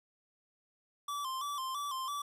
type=tone with vibrato; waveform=square; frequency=1100 Hz; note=C#6; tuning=14 cents flat; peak=-36 dBFS; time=1.08-2.22 s; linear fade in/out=5 ms; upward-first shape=square; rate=3 Hz; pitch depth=84 cents each way; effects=resampled to 32000 Hz + 11-bit